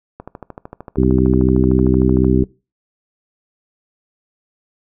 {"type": "click train", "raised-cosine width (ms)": 1, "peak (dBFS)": -17, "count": 28, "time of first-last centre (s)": [0.2, 2.245], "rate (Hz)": 13.2}
{"type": "harmonic tone", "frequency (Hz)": 64, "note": "C2", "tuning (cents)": -38, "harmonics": [1, 2, 3, 4, 5, 6], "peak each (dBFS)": [-18, -18, -18, -18, -18, -18], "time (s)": [0.97, 2.44], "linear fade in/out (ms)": 5}
{"effects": ["noise-tail reverb RT60 0.3 s tail -22 dB re dry"]}